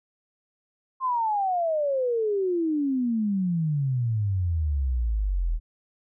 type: exponential sweep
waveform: sine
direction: down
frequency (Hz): 1067 to 38.71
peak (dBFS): -22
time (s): 1-5.6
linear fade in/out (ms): 50
effects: none